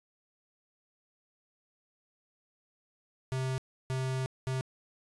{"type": "tone bursts at uneven times", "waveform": "square", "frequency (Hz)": 130.81, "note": "C3", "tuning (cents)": 0, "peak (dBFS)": -31, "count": 3, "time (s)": [[3.32, 3.58], [3.9, 4.26], [4.47, 4.61]], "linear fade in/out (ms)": 0, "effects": ["resampled to 24000 Hz", "12-bit"]}